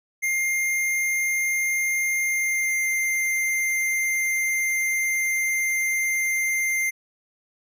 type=tone with pitch glide; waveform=square; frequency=2112 to 2097 Hz; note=C7 to C7; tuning=+16 to +3 cents; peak=-22 dBFS; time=0.22-6.91 s; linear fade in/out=20 ms; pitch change=-13 cents; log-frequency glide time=2.21-2.92 s; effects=none